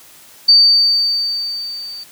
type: tone with level ramp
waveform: sine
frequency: 4600 Hz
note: D8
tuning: 37 cents flat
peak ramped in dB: -4 to -28 dBFS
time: 0.48-2.04 s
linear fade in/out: 10 ms
effects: white hiss -43 dBFS RMS until 2.11 s + high-pass 60 Hz 12 dB/octave